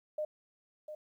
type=tone with echo; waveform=sine; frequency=609 Hz; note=D#5; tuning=37 cents flat; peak=-32 dBFS; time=0.18-0.25 s; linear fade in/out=5 ms; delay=700 ms; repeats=1; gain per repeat=-9 dB; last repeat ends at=0.95 s; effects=12-bit